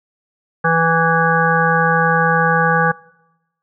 harmonic tone, 164.81 Hz, E3, in tune, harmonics 1 / 3 / 5 / 7 / 9 / 10, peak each -19 / -19 / -19 / -19 / -19 / -19 dBFS, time 0.64-2.92 s, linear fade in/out 10 ms, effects noise-tail reverb RT60 1.0 s tail -24 dB re dry

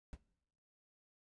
brown noise with exponential decay, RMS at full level -44 dBFS, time 0.13-0.2 s, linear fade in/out 0 ms, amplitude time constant 15 ms, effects noise-tail reverb RT60 0.8 s tail -19 dB re dry + resampled to 22050 Hz

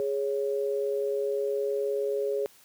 sine tone pair together, 415.3 / 554.4 Hz, G#4 / C#5, 0 / 0 cents, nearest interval perfect fourth, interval 500 cents, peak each -27 / -31 dBFS, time 0-2.46 s, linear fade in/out 0 ms, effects white hiss -57 dBFS RMS until 2.64 s + high-pass 80 Hz 12 dB/octave

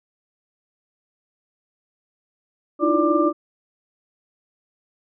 sine tone cluster, 302.3 / 321.3 / 345.8 / 584 / 1188 Hz, D#4 / E4 / F4 / D5 / D6, -50 / -44 / -17 / -10 / +20 cents, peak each -22 dBFS, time 2.79-3.33 s, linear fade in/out 50 ms, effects none

